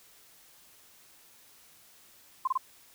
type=tone bursts; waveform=sine; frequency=1046.5 Hz; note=C6; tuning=in tune; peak=-24 dBFS; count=3; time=2.45-2.577 s; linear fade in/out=5 ms; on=25 ms; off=26 ms; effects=white hiss -58 dBFS RMS until 2.94 s